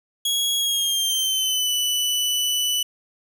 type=tone with pitch glide; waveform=sawtooth; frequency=3322 to 2977 Hz; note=G#7 to F#7; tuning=0 to +10 cents; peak=-17 dBFS; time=0.25-2.83 s; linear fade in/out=5 ms; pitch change=-190 cents; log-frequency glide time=0.57-1.71 s; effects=9-bit